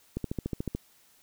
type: click train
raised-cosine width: 3 ms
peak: -18 dBFS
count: 9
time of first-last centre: 0.17-0.75 s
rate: 13.8 Hz
effects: white hiss -62 dBFS RMS until 1.22 s